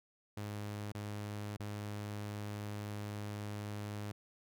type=tone with dropouts; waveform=sawtooth; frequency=103.83 Hz; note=G#2; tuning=in tune; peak=-36 dBFS; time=0.37-4.12 s; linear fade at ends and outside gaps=5 ms; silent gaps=0.921-0.948 / 1.568-1.598 s; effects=none